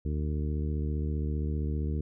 harmonic tone, 75.2 Hz, D2, 42 cents sharp, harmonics 1 / 2 / 3 / 4 / 5 / 6, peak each -29 / -35 / -39 / -41 / -43 / -45 dBFS, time 0.05-2.01 s, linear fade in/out 5 ms, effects none

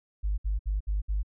sine tone bursts, 50.5 Hz, G#1, 48 cents flat, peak -24 dBFS, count 5, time 0.23-1.232 s, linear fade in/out 20 ms, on 150 ms, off 63 ms, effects tanh soft clip ceiling -20 dBFS

